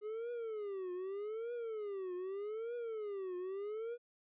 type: tone with vibrato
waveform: triangle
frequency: 415.3 Hz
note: G#4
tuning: in tune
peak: -37 dBFS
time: 0.01-3.98 s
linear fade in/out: 50 ms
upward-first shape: triangle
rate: 0.82 Hz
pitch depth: 270 cents each way
effects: resampled to 8000 Hz